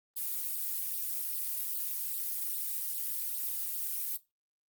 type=noise with flanger; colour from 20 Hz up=violet; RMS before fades=-35 dBFS; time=0.16-4.17 s; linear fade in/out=10 ms; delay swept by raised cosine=0.22 to 3.12 ms; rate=2.5 Hz; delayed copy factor=+1; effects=noise-tail reverb RT60 0.2 s tail -17 dB re dry + Opus 32 kbps